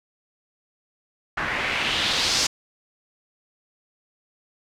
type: noise with low-pass filter sweep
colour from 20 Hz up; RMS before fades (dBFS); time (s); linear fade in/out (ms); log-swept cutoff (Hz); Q
white; -24; 1.37-2.47; 5; 1600 to 5800; 2.1
effects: none